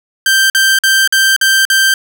sawtooth tone bursts, 1568 Hz, G6, in tune, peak -4 dBFS, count 6, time 0.26-1.94 s, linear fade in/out 2 ms, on 240 ms, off 48 ms, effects none

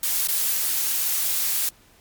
blue noise with dropouts, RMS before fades -23 dBFS, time 0.03-1.69 s, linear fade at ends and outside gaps 2 ms, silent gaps 0.274-0.285 s, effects pink hiss -55 dBFS RMS until 2 s + MP3 96 kbps

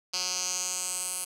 10% pulse tone with band-pass filter sweep, 182.6 Hz, F#3, 23 cents flat, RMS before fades -32 dBFS, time 0.13-1.25 s, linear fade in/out 10 ms, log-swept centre 5100 to 9600 Hz, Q 3.7, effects none

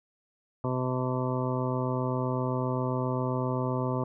harmonic tone, 127.6 Hz, C3, 43 cents flat, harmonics 1 / 2 / 3 / 4 / 5 / 7 / 8 / 9, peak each -30 / -33 / -35 / -36 / -37 / -38 / -39 / -40 dBFS, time 0.64-4.04 s, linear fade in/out 2 ms, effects none

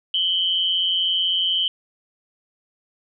sine tone pair together, 2990 / 3168 Hz, F#7 / G7, +17 / +18 cents, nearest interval minor second, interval 101 cents, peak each -21 dBFS, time 0.14-1.68 s, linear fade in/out 2 ms, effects none

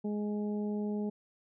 harmonic tone, 208.6 Hz, G#3, 8 cents sharp, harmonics 1 / 2 / 3 / 4, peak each -32 / -38 / -48 / -50 dBFS, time 0.04-1.1 s, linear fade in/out 10 ms, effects none

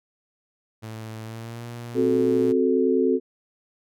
sawtooth tone with pitch glide, 110.7 to 118.65 Hz, A2 to A#2, +11 to +31 cents, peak -30 dBFS, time 0.82-2.53 s, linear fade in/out 20 ms, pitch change +120 cents, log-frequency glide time 1.22-1.66 s
sine chord, F# diminished, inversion second, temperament equal, 261.6 / 370 / 440 Hz, C4 / F#4 / A4, 0 / 0 / 0 cents, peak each -22 dBFS, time 1.94-3.2 s, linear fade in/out 50 ms
effects none

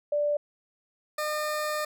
sine / 20% pulse tone pair in turn, 587.3 / 606.3 Hz, D5 / D#5, 0 / -45 cents, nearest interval minor second, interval 55 cents, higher second, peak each -23 dBFS, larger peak neither, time 0.12-0.37 / 1.18-1.85 s, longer second, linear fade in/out 5 ms, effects none

